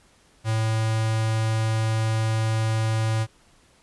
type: tone with notch filter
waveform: square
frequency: 110.9 Hz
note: A2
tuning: 14 cents sharp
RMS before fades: -23 dBFS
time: 0.44-3.27 s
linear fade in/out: 50 ms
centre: 290 Hz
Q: 1.7
effects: pink hiss -58 dBFS RMS until 3.82 s + resampled to 24000 Hz